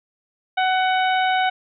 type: harmonic tone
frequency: 747 Hz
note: F#5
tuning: 16 cents sharp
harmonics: 1 / 2 / 3 / 4 / 5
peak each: -18 / -24 / -28 / -30 / -32 dBFS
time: 0.57-1.5 s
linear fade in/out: 10 ms
effects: none